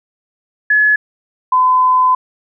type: tone pair in turn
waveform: sine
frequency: 1703 / 1016.1 Hz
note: G#6 / B5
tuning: +43 / +49 cents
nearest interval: major sixth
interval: 894 cents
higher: first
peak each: -8 dBFS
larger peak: neither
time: 0.7-0.96 / 1.52-2.15 s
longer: second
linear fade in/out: 5 ms
effects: none